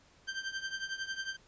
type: tone with tremolo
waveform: sawtooth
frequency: 1568 Hz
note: G6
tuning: in tune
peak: -29 dBFS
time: 0.27-1.37 s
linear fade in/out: 20 ms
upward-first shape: triangle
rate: 11 Hz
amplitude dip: 85%
effects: pink hiss -63 dBFS RMS until 1.47 s + resampled to 16000 Hz